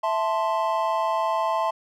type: chord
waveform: triangle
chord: A minor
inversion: second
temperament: equal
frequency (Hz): 659.3 / 880 / 1046.5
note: E5 / A5 / C6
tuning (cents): 0 / 0 / 0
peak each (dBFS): -24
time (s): 0.03-1.71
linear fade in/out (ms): 10
effects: none